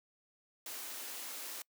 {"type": "high-pass noise", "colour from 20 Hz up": "white", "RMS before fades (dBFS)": -44, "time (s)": [0.66, 1.62], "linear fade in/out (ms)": 2, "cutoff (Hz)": 240, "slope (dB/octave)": 96, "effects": ["noise-tail reverb RT60 0.1 s tail -25 dB re dry"]}